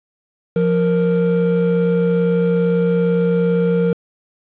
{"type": "tone pair together", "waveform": "triangle", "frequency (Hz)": [174.61, 466.2], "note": ["F3", "A#4"], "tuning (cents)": [0, 0], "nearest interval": "octave + perfect fourth", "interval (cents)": 1700, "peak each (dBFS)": -14, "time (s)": [0.56, 3.93], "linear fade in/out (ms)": 2, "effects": ["resampled to 8000 Hz", "7-bit"]}